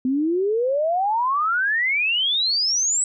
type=exponential sweep; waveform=sine; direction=up; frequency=250.1 to 8030 Hz; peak=-18 dBFS; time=0.05-3.04 s; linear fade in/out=2 ms; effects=none